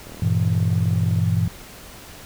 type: click train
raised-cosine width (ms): 2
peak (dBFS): -26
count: 45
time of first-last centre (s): 0.07-1.187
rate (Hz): 39.4
type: chord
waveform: sine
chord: E diminished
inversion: first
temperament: just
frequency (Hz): 98.89 / 118.67 / 164.81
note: G2 / Bb2 / E3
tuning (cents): +16 / +31 / 0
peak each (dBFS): -20 / -22 / -22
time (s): 0.22-1.48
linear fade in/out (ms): 5
effects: pink hiss -41 dBFS RMS until 2.25 s